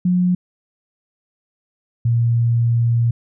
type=tone pair in turn; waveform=sine; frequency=180.1 / 117.48 Hz; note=F#3 / A#2; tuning=-46 / +14 cents; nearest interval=perfect fifth; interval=740 cents; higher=first; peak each=-13 dBFS; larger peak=neither; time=0.05-0.35 / 2.05-3.11 s; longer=second; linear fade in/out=5 ms; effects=none